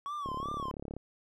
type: tone with vibrato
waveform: triangle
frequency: 1108.7 Hz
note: C#6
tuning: in tune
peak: -33 dBFS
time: 0.06-0.71 s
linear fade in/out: 0 ms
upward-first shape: sine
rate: 2.7 Hz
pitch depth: 130 cents each way
type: click train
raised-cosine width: 2 ms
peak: -27 dBFS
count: 26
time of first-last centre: 0.26-0.966 s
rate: 35.4 Hz
effects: none